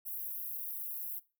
pink high-pass noise, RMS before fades -40 dBFS, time 0.05-1.2 s, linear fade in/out 20 ms, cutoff 12000 Hz, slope 48 dB/octave, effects noise-tail reverb RT60 0.3 s tail -20 dB re dry

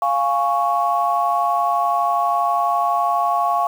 sine chord, Db major, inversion first, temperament equal, 698.5 / 830.6 / 1108.7 Hz, F5 / Ab5 / Db6, 0 / 0 / 0 cents, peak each -19 / -22 / -19 dBFS, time 0.02-3.67 s, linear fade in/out 2 ms, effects tanh soft clip ceiling -6 dBFS + 7-bit

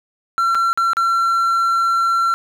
triangle tone with dropouts, 1358 Hz, F6, 49 cents flat, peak -12 dBFS, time 0.38-2.34 s, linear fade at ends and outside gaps 0 ms, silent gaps 0.547-0.552 / 0.73-0.775 / 0.933-0.969 s, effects none

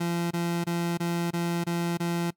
30% pulse tone bursts, 171.2 Hz, F3, 34 cents flat, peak -23 dBFS, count 7, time 0-2.308 s, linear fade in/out 10 ms, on 310 ms, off 23 ms, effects noise-tail reverb RT60 0.1 s tail -22 dB re dry

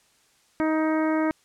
harmonic tone, 314.1 Hz, D#4, 16 cents sharp, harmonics 1 / 2 / 3 / 4 / 5 / 6 / 7, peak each -22 / -28 / -32 / -34 / -36 / -38 / -39 dBFS, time 0.6-1.31 s, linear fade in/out 0 ms, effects white hiss -62 dBFS RMS until 1.44 s + low-pass 9000 Hz 12 dB/octave

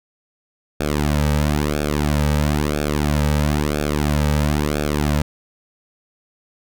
sawtooth tone with flanger, 74.2 Hz, D2, 18 cents sharp, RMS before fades -19 dBFS, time 0.8-5.22 s, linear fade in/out 5 ms, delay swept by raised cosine 0.99 to 2.89 ms, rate 1 Hz, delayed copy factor -1, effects none

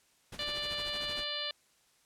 pink noise with tremolo, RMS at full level -44 dBFS, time 0.32-1.24 s, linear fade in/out 5 ms, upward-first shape sine, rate 13 Hz, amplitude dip 70%
harmonic tone, 589 Hz, D5, 5 cents sharp, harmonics 1 / 2 / 3 / 4 / 5 / 6 / 7 / 8, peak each -44 / -47 / -44 / -47 / -39 / -40 / -40 / -46 dBFS, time 0.39-1.51 s, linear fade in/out 2 ms
effects white hiss -68 dBFS RMS until 2.05 s + low-pass 10000 Hz 12 dB/octave

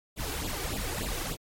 pink noise with flanger, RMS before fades -33 dBFS, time 0.16-1.37 s, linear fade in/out 50 ms, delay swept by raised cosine 0.25 to 2.65 ms, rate 3.4 Hz, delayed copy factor +1, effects MP3 64 kbps

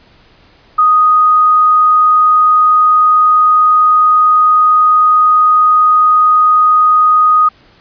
sine tone, 1244.5 Hz, D#6, in tune, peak -5 dBFS, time 0.78-7.49 s, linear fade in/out 10 ms, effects pink hiss -46 dBFS RMS until 7.8 s + resampled to 11025 Hz

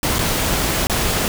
pink noise with dropouts, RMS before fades -19 dBFS, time 0.03-1.28 s, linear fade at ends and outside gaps 1 ms, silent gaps 0.185-0.19 / 0.87-0.897 s, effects none

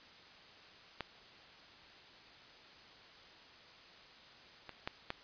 clicks, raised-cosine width 0.3 ms, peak -22 / -29 / -21 / -21 dBFS, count 4, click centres 1.007 / 4.693 / 4.875 / 5.104 s, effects white hiss -57 dBFS RMS until 5.23 s + resampled to 11025 Hz

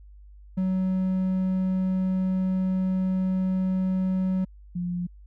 triangle / sine tone pair in turn, 187 / 176.5 Hz, F#3 / F3, +19 / +19 cents, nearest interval minor second, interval 100 cents, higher first, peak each -20 / -26 dBFS, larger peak first, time 0.57-4.45 / 4.75-5.07 s, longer first, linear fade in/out 10 ms, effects added 50 Hz sine -45 dBFS peak until 5.26 s

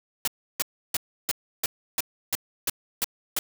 white noise bursts, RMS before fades -25 dBFS, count 10, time 0.25-3.39 s, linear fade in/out 2 ms, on 26 ms, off 320 ms, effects none

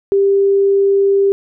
sine tone, 395.5 Hz, G4, 15 cents sharp, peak -9 dBFS, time 0.12-1.32 s, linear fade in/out 0 ms, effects none

